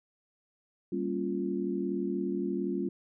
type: chord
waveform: sine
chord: G half-diminished seventh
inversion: none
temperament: equal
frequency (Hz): 196 / 233.1 / 277.2 / 349.2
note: G3 / Bb3 / Db4 / F4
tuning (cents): 0 / 0 / 0 / 0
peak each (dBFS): -34 / -38 / -35 / -33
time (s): 0.92-2.89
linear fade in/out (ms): 5
effects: none